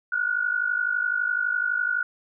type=tone pair together; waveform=sine; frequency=1433.1 / 1485 Hz; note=F6 / F#6; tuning=+44 / +6 cents; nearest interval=minor second; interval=62 cents; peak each=-25 dBFS; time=0.12-2.03 s; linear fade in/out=5 ms; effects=none